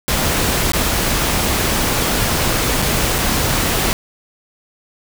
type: noise with dropouts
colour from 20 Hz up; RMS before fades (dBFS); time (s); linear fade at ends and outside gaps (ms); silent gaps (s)
pink; -17; 0.08-3.93; 0; 0.719-0.734 / 2.819-2.823 / 3.183-3.187
effects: none